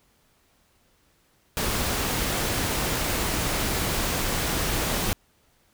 pink noise, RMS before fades -26 dBFS, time 1.57-5.13 s, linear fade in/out 0 ms, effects pink hiss -64 dBFS RMS until 5.73 s

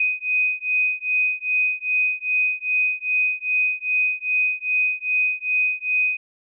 sine beating tone pair, 2500 / 2502.5 Hz, D#7 / D#7, +8 / +9 cents, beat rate 2.5 Hz, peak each -22 dBFS, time 0-6.17 s, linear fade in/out 5 ms, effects none

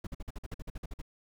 brown noise bursts, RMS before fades -38 dBFS, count 13, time 0.04-1.017 s, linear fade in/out 5 ms, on 29 ms, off 50 ms, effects none

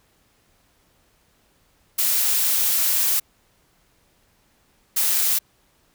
blue noise bursts at uneven times, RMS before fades -20 dBFS, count 2, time 1.98-3.2 / 4.96-5.39 s, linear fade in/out 10 ms, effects pink hiss -62 dBFS RMS until 5.94 s

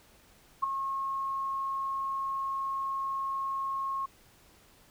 sine tone with ADSR envelope, 1084 Hz, C#6, 39 cents flat, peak -21 dBFS, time 0.62-4.06 s, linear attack 18 ms, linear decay 6 ms, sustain -9 dB, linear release 8 ms, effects pink hiss -60 dBFS RMS until 4.9 s

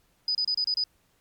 sine tone bursts, 4978 Hz, D#8, in tune, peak -23 dBFS, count 6, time 0.28-0.839 s, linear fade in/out 2 ms, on 69 ms, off 29 ms, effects pink hiss -67 dBFS RMS until 1.2 s + MP3 96 kbps

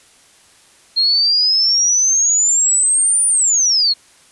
sine exponential two-way sweep, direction up then down, 4200 to 9450 to 4200 Hz, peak -11 dBFS, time 0.96-3.94 s, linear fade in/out 20 ms, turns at 3.27 s, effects white hiss -49 dBFS RMS until 4.31 s + resampled to 24000 Hz

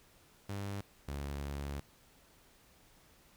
sawtooth tone pair in turn, 100 / 70.71 Hz, G2 / C#2, +35 / +35 cents, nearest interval tritone, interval 600 cents, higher first, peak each -34 / -34 dBFS, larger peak neither, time 0.49-0.81 / 1.08-1.8 s, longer second, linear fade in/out 5 ms, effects pink hiss -64 dBFS RMS until 3.36 s

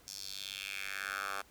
10% pulse tone with high-pass filter sweep, 98.2 Hz, G2, 4 cents sharp, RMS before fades -41 dBFS, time 0.07-1.42 s, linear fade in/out 10 ms, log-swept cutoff 5700 to 990 Hz, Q 3.1, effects pink hiss -62 dBFS RMS until 1.5 s

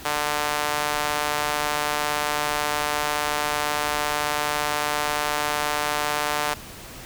sawtooth tone with high-pass filter, 148.5 Hz, D3, 20 cents sharp, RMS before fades -25 dBFS, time 0.05-6.54 s, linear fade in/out 5 ms, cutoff 820 Hz, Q 1.1, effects pink hiss -40 dBFS RMS until 7.05 s

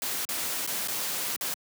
white noise with dropouts, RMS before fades -31 dBFS, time 0.02-1.54 s, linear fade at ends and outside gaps 1 ms, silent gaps 0.251-0.289 / 0.665-0.674 / 0.875-0.883 / 1.362-1.41 s, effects high-pass 150 Hz 12 dB/octave

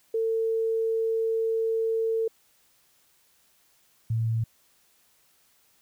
sine tone pair in turn, 450 / 113.25 Hz, A4 / A#2, +39 / -50 cents, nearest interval 2 octaves, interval 2389 cents, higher first, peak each -23 dBFS, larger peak neither, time 0.14-2.28 / 4.1-4.44 s, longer first, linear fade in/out 5 ms, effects white hiss -64 dBFS RMS until 5.81 s

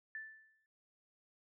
sine tone with exponential decay, 1760 Hz, A6, in tune, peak -40 dBFS, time 0.15-0.66 s, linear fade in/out 1 ms, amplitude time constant 110 ms, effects none

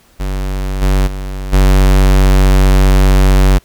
square tone with level steps, 47.63 Hz, G1, 49 cents flat, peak -16 / -9 / -20 / -6 dBFS, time 0.19-3.59 s, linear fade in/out 20 ms, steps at 0.81 / 1.06 / 1.52 s, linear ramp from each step 20 ms, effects pink hiss -49 dBFS RMS until 3.64 s

